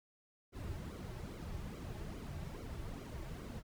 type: noise with flanger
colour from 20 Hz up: brown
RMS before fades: -45 dBFS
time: 0.52-3.63 s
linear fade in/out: 50 ms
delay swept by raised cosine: 1.1 to 4.2 ms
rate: 2.4 Hz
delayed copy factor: -0.7
effects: none